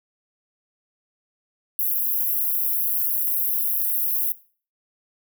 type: high-pass noise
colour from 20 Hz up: white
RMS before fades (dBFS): -23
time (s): 1.79-4.32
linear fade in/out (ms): 0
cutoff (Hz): 11000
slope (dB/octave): 96
effects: noise-tail reverb RT60 0.4 s tail -18 dB re dry